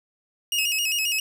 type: tone with vibrato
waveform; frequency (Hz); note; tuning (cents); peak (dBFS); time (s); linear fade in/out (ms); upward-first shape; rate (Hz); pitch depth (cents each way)
sawtooth; 2712; E7; +49; -19; 0.52-1.2; 2; square; 7.5; 92
type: tone with exponential decay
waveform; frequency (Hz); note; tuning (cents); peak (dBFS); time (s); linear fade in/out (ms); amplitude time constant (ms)
square; 2800; F7; +4; -23; 0.58-0.87; 2; 63
effects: none